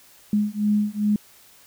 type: beating tone pair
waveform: sine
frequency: 207.7 / 210.2 Hz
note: G#3 / G#3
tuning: 0 / +21 cents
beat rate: 2.5 Hz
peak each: -22 dBFS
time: 0.33-1.16 s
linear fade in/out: 2 ms
effects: white hiss -52 dBFS RMS until 1.66 s